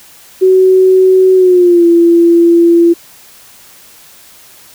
sine tone with pitch glide, 374.8 to 339.7 Hz, F#4 to F4, +22 to -48 cents, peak -3 dBFS, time 0.41-2.94 s, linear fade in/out 20 ms, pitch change -170 cents, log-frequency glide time 1.35-1.86 s, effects white hiss -39 dBFS RMS until 4.74 s

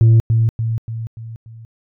sine tone with echo, 113.4 Hz, A#2, 47 cents flat, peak -4 dBFS, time 0.01-0.2 s, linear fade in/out 0 ms, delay 290 ms, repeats 5, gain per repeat -6 dB, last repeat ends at 1.65 s, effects tanh soft clip ceiling -6 dBFS

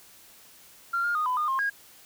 sine tone with pitch steps, 1382 / 1413 / 1234 / 1005 / 1219 / 1065 / 1634 Hz, F6 / F6 / D#6 / B5 / D#6 / C6 / G#6, -19 / +20 / -15 / +30 / -36 / +30 / -29 cents, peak -23 dBFS, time 0.93-1.7 s, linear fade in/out 10 ms, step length 110 ms, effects tanh soft clip ceiling -19 dBFS + white hiss -53 dBFS RMS until 2.05 s

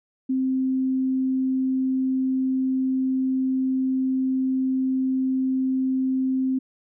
sine tone, 261.6 Hz, C4, in tune, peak -20 dBFS, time 0.29-6.59 s, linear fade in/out 10 ms, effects none

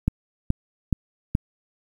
click train, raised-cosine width 5 ms, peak -7 dBFS, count 4, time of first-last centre 0.08-1.351 s, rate 2.36 Hz, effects 8-bit

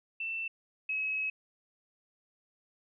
sine tone pair in turn, 2674 / 2564 Hz, E7 / E7, +24 / -49 cents, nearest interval minor second, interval 73 cents, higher first, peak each -33 / -30 dBFS, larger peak second, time 0.2-0.48 / 0.89-1.3 s, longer second, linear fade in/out 5 ms, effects none

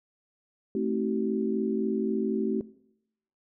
sine chord, A diminished seventh, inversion none, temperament just, 220 / 264 / 316.8 / 380.2 Hz, A3 / C4 / Eb4 / Gb4, 0 / +16 / +31 / +47 cents, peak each -30 / -32 / -34 / -29 dBFS, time 0.75-2.61 s, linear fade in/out 2 ms, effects noise-tail reverb RT60 0.8 s tail -20 dB re dry

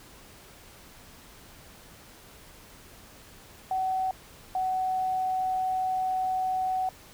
sine tone pair in turn, 754 / 748.8 Hz, F#5 / F#5, +32 / +20 cents, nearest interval unison, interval 12 cents, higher first, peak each -25 dBFS, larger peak neither, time 3.71-4.11 / 4.55-6.89 s, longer second, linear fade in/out 2 ms, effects pink hiss -51 dBFS RMS until 7.13 s

